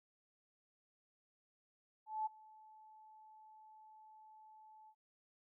sine tone with ADSR envelope, 867 Hz, A5, 26 cents flat, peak -34 dBFS, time 2.06-4.95 s, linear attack 200 ms, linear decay 16 ms, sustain -24 dB, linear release 64 ms, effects none

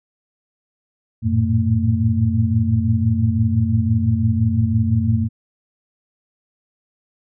sine tone cluster, 91.6 / 109.4 / 115.3 / 225.5 Hz, F#2 / A2 / A#2 / A3, -17 / -9 / -19 / +43 cents, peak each -20 dBFS, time 1.22-5.29 s, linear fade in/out 50 ms, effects none

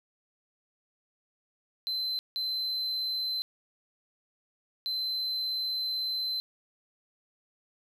triangle tone bursts at uneven times, 4069 Hz, C8, 49 cents flat, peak -28 dBFS, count 3, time 1.87-2.19 / 2.36-3.42 / 4.86-6.4 s, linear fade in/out 0 ms, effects none

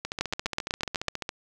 two click trains, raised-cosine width 0.2 ms, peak -9 / -14 dBFS, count 8 / 19, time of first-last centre 0.21-1.083 / 0.05-1.291 s, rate 8.02 / 14.5 Hz, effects none

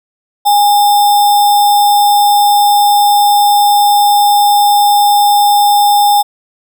sine tone with sample-and-hold, 820 Hz, G#5, 22 cents flat, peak -5 dBFS, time 0.45-6.23 s, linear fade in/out 20 ms, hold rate 4410 Hz, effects none

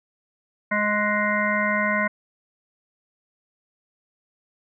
harmonic tone with a mistuned harmonic, 208.7 Hz, G#3, 9 cents sharp, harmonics 1 / 3 / 5 / 7 / 9 / 10, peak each -27 / -27 / -27 / -27 / -27 / -27 dBFS, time 0.71-2.08 s, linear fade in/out 10 ms, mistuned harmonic 7, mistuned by +18 cents, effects none

